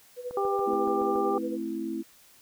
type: tone with tremolo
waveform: sine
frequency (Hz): 493.9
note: B4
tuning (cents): 0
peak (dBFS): -30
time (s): 0.16-1.58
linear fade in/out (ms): 50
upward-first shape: sine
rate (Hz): 11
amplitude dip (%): 80
type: click train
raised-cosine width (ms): 1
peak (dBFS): -28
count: 7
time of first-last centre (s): 0.31-1.159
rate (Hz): 7.07
type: harmonic tone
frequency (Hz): 396.5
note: G4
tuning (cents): +20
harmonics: 1 / 2 / 3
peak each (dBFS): -27 / -30 / -32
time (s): 0.37-1.38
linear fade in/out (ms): 2
type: chord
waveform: sine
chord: A minor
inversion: none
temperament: just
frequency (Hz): 220 / 264 / 330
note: A3 / C4 / E4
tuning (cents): 0 / +16 / +2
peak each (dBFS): -36 / -36 / -32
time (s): 0.66-2.03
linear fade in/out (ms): 20
effects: white hiss -57 dBFS RMS until 2.41 s